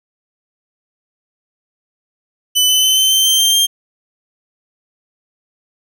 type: tone with pitch steps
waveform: sawtooth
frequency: 3000 / 3026 / 3052 / 3079 / 3106 / 3133 / 3160 / 3188 Hz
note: F#7 / F#7 / G7 / G7 / G7 / G7 / G7 / G7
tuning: +23 / +38 / -47 / -32 / -17 / -2 / +13 / +28 cents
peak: -7 dBFS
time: 2.55-3.67 s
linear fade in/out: 20 ms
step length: 140 ms
effects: none